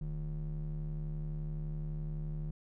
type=ring-modulated tone; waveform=triangle; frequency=95 Hz; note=F#2; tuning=46 cents sharp; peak=-30 dBFS; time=0.01-2.51 s; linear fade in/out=5 ms; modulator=59.1 Hz; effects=none